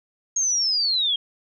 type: linear sweep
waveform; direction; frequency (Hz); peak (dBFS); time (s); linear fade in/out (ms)
sine; down; 6570 to 3197; -19; 0.36-1.16; 5
effects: none